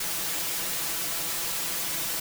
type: noise with comb filter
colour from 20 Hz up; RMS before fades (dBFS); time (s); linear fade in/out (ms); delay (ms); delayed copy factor
white; -30; 0-2.2; 5; 6; +0.8
effects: none